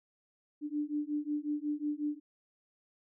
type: beating tone pair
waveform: sine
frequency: 293.7 / 299.2 Hz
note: D4 / D4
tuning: 0 / +32 cents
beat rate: 5.5 Hz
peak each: -35 / -35 dBFS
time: 0.61-2.2 s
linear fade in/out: 50 ms
effects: none